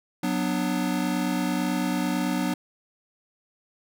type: chord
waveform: square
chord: B minor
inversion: second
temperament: equal with one note detuned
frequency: 185 / 246.9 / 295.9 Hz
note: F#3 / B3 / D4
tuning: 0 / 0 / +13 cents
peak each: -29 dBFS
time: 0.23-2.54 s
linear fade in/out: 5 ms
effects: none